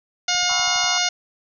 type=harmonic tone; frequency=716 Hz; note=F5; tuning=43 cents sharp; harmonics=1 / 2 / 3 / 4 / 5 / 6 / 7 / 8 / 9; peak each=-27 / -27 / -27 / -27 / -27 / -27 / -27 / -27 / -27 dBFS; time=0.28-1.09 s; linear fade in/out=5 ms
type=click train; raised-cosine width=5 ms; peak=-36 dBFS; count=7; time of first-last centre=0.35-0.842 s; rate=12.2 Hz
type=chord; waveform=sine; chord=C# half-diminished seventh; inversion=second; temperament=equal; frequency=784 / 987.8 / 1108.7 / 1318.5 Hz; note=G5 / B5 / C#6 / E6; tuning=0 / 0 / 0 / 0 cents; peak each=-34 dBFS; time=0.49-0.98 s; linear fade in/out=2 ms
effects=none